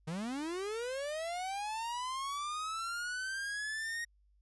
45% pulse linear sweep, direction up, 150 to 1879 Hz, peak -36 dBFS, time 0.07-4.05 s, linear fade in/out 10 ms, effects added 50 Hz sine -65 dBFS peak until 4.41 s + resampled to 24000 Hz

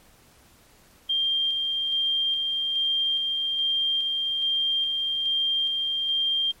sine tone with tremolo, 3188 Hz, G7, 28 cents sharp, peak -21 dBFS, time 1.09-6.52 s, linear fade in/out 10 ms, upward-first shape square, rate 1.2 Hz, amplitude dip 25%, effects pink hiss -56 dBFS RMS until 6.6 s + MP3 64 kbps

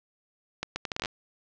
accelerating click train, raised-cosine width 0.2 ms, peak -13 dBFS, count 10, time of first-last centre 0.63-1.058 s, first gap 130 ms, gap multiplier 0.71, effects low-pass 6000 Hz 12 dB/octave

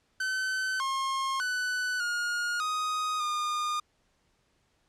45% pulse tone with pitch steps, 1526 / 1073 / 1494 / 1429 / 1249 / 1217 Hz, G6 / C6 / F#6 / F6 / D#6 / D#6, -47 / +43 / +16 / +39 / +6 / -39 cents, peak -28 dBFS, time 0.2-3.8 s, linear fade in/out 5 ms, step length 600 ms, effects pink hiss -71 dBFS RMS until 4.88 s + low-pass 8000 Hz 12 dB/octave

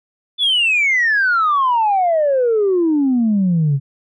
sine exponential sweep, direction down, 3520 to 133.4 Hz, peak -11 dBFS, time 0.38-3.8 s, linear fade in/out 50 ms, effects tanh soft clip ceiling -9 dBFS

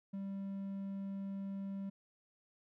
triangle tone, 196 Hz, G3, in tune, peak -37 dBFS, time 0.13-1.9 s, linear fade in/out 10 ms, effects none

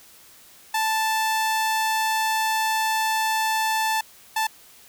sawtooth tone bursts at uneven times, 880 Hz, A5, in tune, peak -17 dBFS, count 2, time 0.74-4.01 / 4.36-4.47 s, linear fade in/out 5 ms, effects white hiss -50 dBFS RMS until 4.88 s

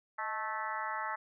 harmonic tone with a mistuned harmonic, 218.5 Hz, A3, 12 cents flat, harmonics 3 / 4 / 5 / 6 / 7 / 8 / 9, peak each -47 / -39 / -41 / -40 / -46 / -43 / -44 dBFS, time 0.18-1.16 s, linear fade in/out 10 ms, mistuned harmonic 3, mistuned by -74 cents, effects none

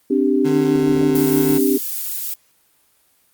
sine chord, C suspended second, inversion none, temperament equal, 261.6 / 293.7 / 392 Hz, C4 / D4 / G4, 0 / 0 / 0 cents, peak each -18 dBFS, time 0.1-1.78 s, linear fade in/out 10 ms
25% pulse tone, 150 Hz, D3, 37 cents sharp, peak -19 dBFS, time 0.44-1.59 s, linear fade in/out 20 ms
violet noise, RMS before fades -25 dBFS, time 1.15-2.34 s, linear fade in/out 5 ms
effects white hiss -59 dBFS RMS until 3.33 s + Opus 24 kbps

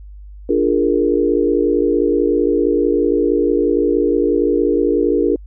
sine chord, Bb dominant seventh, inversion first, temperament equal, 293.7 / 349.2 / 415.3 / 466.2 Hz, D4 / F4 / Ab4 / Bb4, 0 / 0 / 0 / 0 cents, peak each -18 dBFS, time 0.49-5.36 s, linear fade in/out 5 ms, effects added 50 Hz sine -33 dBFS peak until 5.46 s

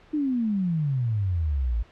sine exponential sweep, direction down, 311.1 to 53 Hz, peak -22 dBFS, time 0.13-1.83 s, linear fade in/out 10 ms, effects pink hiss -54 dBFS RMS until 1.91 s + low-pass 3000 Hz 12 dB/octave

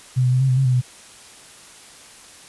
sine tone with pitch steps, 127.4 / 125.6 / 128 / 133.6 / 127.5 / 134.5 / 126.8 / 125.2 Hz, C3 / B2 / C3 / C3 / C3 / C3 / B2 / B2, -46 / +30 / -38 / +36 / -44 / +48 / +46 / +24 cents, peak -14 dBFS, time 0.16-0.816 s, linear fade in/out 20 ms, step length 82 ms, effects white hiss -44 dBFS RMS until 2.48 s + resampled to 24000 Hz

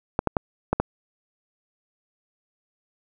clicks, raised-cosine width 1 ms, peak -6 dBFS, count 5, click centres 0.191 / 0.273 / 0.368 / 0.73 / 0.8 s, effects none

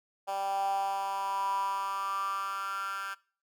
10% pulse tone with high-pass filter sweep, 196 Hz, G3, in tune, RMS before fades -33 dBFS, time 0.27-3.15 s, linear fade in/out 20 ms, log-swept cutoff 700 to 1500 Hz, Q 8.5, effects noise-tail reverb RT60 0.4 s tail -22 dB re dry

